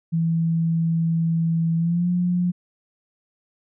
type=tone with pitch glide; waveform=sine; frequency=164.81 to 177.66 Hz; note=E3 to F3; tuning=0 to +30 cents; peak=-18 dBFS; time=0.12-2.52 s; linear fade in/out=20 ms; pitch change=+130 cents; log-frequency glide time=1.77-2.09 s; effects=none